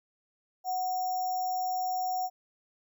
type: tone with sample-and-hold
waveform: sine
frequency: 740 Hz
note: F#5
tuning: in tune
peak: -28 dBFS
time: 0.64-2.3 s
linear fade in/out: 50 ms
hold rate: 6300 Hz
effects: none